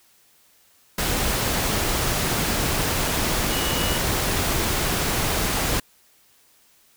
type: tone in noise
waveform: sine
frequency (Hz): 2921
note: F#7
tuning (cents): -23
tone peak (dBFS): -30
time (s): 3.51-3.98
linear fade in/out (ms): 5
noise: pink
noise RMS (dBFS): -23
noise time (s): 0.98-5.8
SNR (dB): -10
effects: white hiss -58 dBFS RMS until 6.96 s